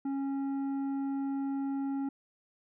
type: tone with tanh clipping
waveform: sine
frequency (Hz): 274.6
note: C#4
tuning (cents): -16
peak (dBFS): -32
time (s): 0.05-2.09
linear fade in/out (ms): 5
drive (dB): 8
effects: none